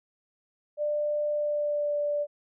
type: tone with pitch glide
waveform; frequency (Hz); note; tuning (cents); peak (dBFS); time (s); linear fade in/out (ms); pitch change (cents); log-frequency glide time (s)
sine; 594 to 585.8; D5 to D5; +20 to -5; -25; 0.77-2.27; 50; -25; 1.31-1.97
effects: none